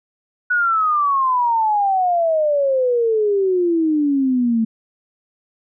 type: exponential sweep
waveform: sine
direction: down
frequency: 1481 to 220.7 Hz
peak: -14 dBFS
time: 0.5-4.65 s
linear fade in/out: 10 ms
effects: none